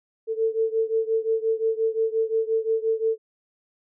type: beating tone pair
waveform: sine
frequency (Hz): 444.4 / 450.1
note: A4 / A4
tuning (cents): +17 / +39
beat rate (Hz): 5.7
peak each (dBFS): -23 / -25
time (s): 0.27-3.18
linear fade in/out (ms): 50
effects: none